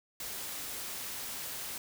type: noise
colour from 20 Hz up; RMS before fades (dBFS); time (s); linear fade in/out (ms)
white; -40; 0.2-1.78; 2
effects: none